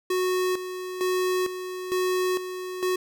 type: tone with tremolo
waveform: square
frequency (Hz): 367.7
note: F#4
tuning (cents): -11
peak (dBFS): -23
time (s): 0.1-2.96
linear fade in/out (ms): 5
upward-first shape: square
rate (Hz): 1.1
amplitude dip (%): 65
effects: none